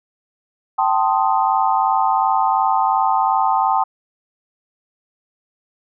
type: chord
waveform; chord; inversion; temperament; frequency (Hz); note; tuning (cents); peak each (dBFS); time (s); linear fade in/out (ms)
sine; A half-diminished seventh; third; equal with one note detuned; 777.2 / 880 / 1046.5 / 1244.5; G5 / A5 / C6 / Eb6; -15 / 0 / 0 / 0; -18 / -18 / -21 / -23; 0.78-3.84; 10
effects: none